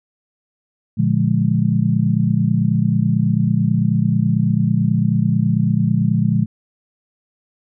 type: chord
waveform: sine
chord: Bb dominant seventh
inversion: none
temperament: just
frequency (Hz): 116.54 / 145.68 / 174.81 / 209.8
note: Bb2 / D3 / F3 / Ab3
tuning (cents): 0 / -14 / +2 / +18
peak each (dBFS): -19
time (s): 0.97-6.46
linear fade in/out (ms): 20
effects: none